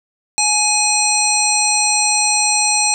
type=harmonic tone; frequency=838 Hz; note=G#5; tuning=15 cents sharp; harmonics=1 / 3 / 5 / 7 / 9 / 10; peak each=-20 / -20 / -20 / -20 / -20 / -20 dBFS; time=0.38-2.94 s; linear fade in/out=0 ms; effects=none